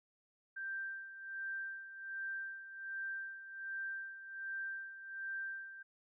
sine tone with tremolo, 1573 Hz, G6, 6 cents sharp, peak -38 dBFS, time 0.56-5.83 s, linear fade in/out 10 ms, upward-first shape sine, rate 1.3 Hz, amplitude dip 70%, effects none

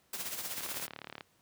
white noise with tremolo, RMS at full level -37 dBFS, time 0.13-0.87 s, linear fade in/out 5 ms, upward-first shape sine, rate 16 Hz, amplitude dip 55%
click train, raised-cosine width 0.3 ms, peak -26 dBFS, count 24, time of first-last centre 0.58-1.208 s, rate 36.6 Hz
effects pink hiss -69 dBFS RMS until 1.41 s + high-pass 100 Hz 12 dB/octave

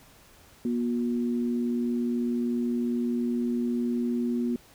sine tone pair together, 240.3 / 360 Hz, B3 / F#4, -47 / -47 cents, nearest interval perfect fifth, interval 700 cents, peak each -25 / -33 dBFS, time 0.65-4.56 s, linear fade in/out 2 ms, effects pink hiss -55 dBFS RMS until 4.74 s

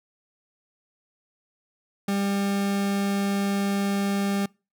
40% pulse tone, 199.1 Hz, G3, 27 cents sharp, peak -22 dBFS, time 2.08-4.46 s, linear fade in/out 5 ms, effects noise-tail reverb RT60 0.3 s tail -26 dB re dry

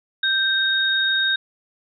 sine tone pair together, 1568 / 3729 Hz, G6 / A#7, 0 / 0 cents, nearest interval octave + minor third, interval 1500 cents, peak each -20 / -20 dBFS, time 0.23-1.36 s, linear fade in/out 5 ms, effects none

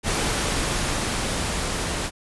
pink noise with level ramp, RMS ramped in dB -23 to -27 dBFS, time 0.03-2.11 s, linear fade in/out 50 ms, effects resampled to 24000 Hz

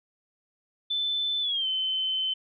sine tone with pitch glide, 3520 to 3064 Hz, A7 to G7, 0 to -40 cents, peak -25 dBFS, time 0.9-2.34 s, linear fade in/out 10 ms, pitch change -240 cents, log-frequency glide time 1.41-1.67 s, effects none

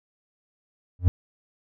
triangle tone with exponential growth, 89.5 Hz, F2, 43 cents sharp, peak -8 dBFS, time 0.99-1.08 s, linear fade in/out 0 ms, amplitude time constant 19 ms, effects none

